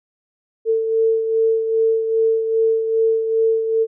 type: beating tone pair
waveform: sine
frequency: 447.7 / 450.2 Hz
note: A4 / A4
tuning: +30 / +40 cents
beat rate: 2.5 Hz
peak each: -15 / -24 dBFS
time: 0.65-3.87 s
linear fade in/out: 50 ms
effects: none